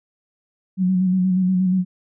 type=tone with vibrato; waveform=sine; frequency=185 Hz; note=F#3; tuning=in tune; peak=-15 dBFS; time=0.77-1.85 s; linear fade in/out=50 ms; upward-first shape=square; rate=8.4 Hz; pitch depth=30 cents each way; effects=none